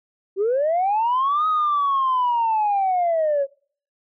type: linear two-way sweep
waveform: sine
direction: up then down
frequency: 370 to 1267 to 541 Hz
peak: -16 dBFS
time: 0.36-3.47 s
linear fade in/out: 50 ms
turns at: 1.47 s
effects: noise-tail reverb RT60 0.5 s tail -26 dB re dry + tanh soft clip ceiling -14 dBFS